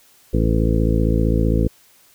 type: harmonic tone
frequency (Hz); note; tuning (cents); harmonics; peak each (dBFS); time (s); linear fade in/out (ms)
55.4; A1; +13; 1 / 2 / 3 / 4 / 5 / 6 / 8 / 9; -18 / -21 / -23 / -24 / -25 / -26 / -27 / -28; 0.33-1.68; 10
effects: white hiss -53 dBFS RMS until 2.14 s